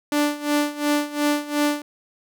sawtooth tone with tremolo, 293.8 Hz, D4, 1 cent sharp, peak -13 dBFS, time 0.12-1.82 s, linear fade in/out 2 ms, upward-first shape sine, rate 2.8 Hz, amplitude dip 85%, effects none

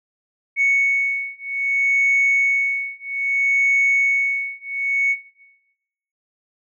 sine beating tone pair, 2218 / 2218.62 Hz, C#7 / C#7, 0 / +1 cents, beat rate 0.62 Hz, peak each -19 dBFS, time 0.56-5.16 s, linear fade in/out 50 ms, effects noise-tail reverb RT60 1.0 s tail -17 dB re dry + tanh soft clip ceiling -10 dBFS

